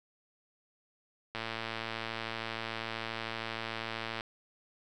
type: click train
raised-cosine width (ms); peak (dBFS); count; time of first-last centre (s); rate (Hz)
0.3; -20; 324; 1.35-4.208; 113
effects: none